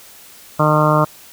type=harmonic tone; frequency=152.4 Hz; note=D#3; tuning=36 cents flat; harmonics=1 / 2 / 3 / 4 / 5 / 6 / 7 / 8 / 9; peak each=-16 / -21 / -24 / -17 / -27 / -22 / -19 / -19 / -24 dBFS; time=0.59-1.05 s; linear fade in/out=10 ms; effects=white hiss -42 dBFS RMS until 1.32 s